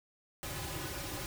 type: noise with comb filter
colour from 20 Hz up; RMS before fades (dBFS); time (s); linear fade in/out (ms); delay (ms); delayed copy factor
pink; -40; 0.43-1.26; 0; 4.4; -0.85
effects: none